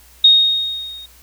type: tone with level ramp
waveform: sine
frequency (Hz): 3726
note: A#7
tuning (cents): -2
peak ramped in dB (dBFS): -4 to -33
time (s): 0.24-1.06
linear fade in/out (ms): 5
effects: added 60 Hz sine -48 dBFS peak until 1.22 s + white hiss -48 dBFS RMS until 1.22 s